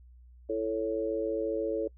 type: chord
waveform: sine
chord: A major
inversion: second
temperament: equal with one note detuned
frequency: 332.1 / 440 / 554.4 Hz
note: E4 / A4 / C#5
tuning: +13 / 0 / 0 cents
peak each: -34 / -31 / -33 dBFS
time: 0.49-1.88 s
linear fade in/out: 10 ms
effects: noise-tail reverb RT60 0.1 s tail -26 dB re dry + added 61 Hz sine -51 dBFS peak until 1.97 s